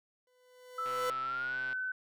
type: tone with exponential growth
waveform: 40% pulse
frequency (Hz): 501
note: B4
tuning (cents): +25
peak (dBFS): -30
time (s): 0.27-1.1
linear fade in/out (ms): 2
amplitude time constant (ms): 180
type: tone with pitch glide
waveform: sine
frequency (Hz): 1318.5 to 1514.6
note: E6 to F#6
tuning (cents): 0 to +40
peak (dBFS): -33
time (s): 0.78-1.92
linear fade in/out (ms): 5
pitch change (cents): +240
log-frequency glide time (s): 1.22-1.59
type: click train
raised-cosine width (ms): 0.3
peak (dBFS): -31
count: 114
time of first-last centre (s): 0.86-1.729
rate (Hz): 130
effects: none